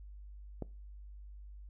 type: click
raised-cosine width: 2 ms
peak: -25 dBFS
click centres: 0.623 s
effects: noise-tail reverb RT60 0.3 s tail -21 dB re dry + added 50 Hz sine -47 dBFS peak until 1.69 s